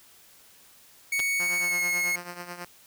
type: tone with pitch glide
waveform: 45% pulse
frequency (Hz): 2224 to 2171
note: C#7 to C#7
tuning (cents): +5 to -37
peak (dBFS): -24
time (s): 1.12-2.16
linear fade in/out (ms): 5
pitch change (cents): -42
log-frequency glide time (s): 1.59-1.79
type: clicks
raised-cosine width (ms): 0.2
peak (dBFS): -16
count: 2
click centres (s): 1.194 / 1.201
type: tone with tremolo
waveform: 5% pulse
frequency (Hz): 175.9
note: F3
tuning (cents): +13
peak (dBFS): -23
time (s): 1.4-2.65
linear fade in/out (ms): 0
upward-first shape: triangle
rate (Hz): 9.2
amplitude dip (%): 75
effects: white hiss -55 dBFS RMS until 2.86 s